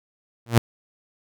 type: tone with exponential growth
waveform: sawtooth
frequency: 116.8 Hz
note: A#2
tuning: 4 cents sharp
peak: -5 dBFS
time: 0.46-0.58 s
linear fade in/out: 0 ms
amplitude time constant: 24 ms
effects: none